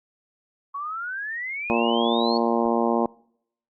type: exponential sweep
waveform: sine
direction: up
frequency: 1099 to 4435 Hz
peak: -28 dBFS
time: 0.74-2.38 s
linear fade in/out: 10 ms
type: harmonic tone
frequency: 116.54 Hz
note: A#2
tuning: in tune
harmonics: 2 / 3 / 4 / 5 / 6 / 7 / 8 / 9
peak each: -24 / -26 / -27 / -28 / -29 / -29 / -30 / -31 dBFS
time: 1.7-3.06 s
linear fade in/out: 0 ms
effects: noise-tail reverb RT60 0.7 s tail -25 dB re dry + Opus 48 kbps